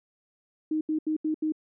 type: tone bursts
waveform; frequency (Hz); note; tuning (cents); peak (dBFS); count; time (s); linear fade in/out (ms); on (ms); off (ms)
sine; 311.1; D#4; 0; -24; 5; 0.71-1.522; 5; 100; 78
effects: none